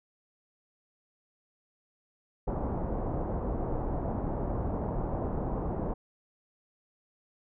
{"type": "low-pass noise", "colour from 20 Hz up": "pink", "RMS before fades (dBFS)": -32, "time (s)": [2.47, 5.94], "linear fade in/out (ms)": 10, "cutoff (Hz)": 890, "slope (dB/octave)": 24, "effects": []}